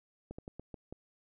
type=slowing click train; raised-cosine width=2 ms; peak=-30 dBFS; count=6; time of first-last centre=0.31-0.926 s; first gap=75 ms; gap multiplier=1.25; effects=none